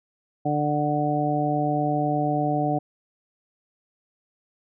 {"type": "harmonic tone", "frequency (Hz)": 148.3, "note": "D3", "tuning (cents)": 17, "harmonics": [1, 2, 3, 4, 5], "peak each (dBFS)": [-27, -26, -33, -29, -25], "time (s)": [0.45, 2.79], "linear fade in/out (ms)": 10, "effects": []}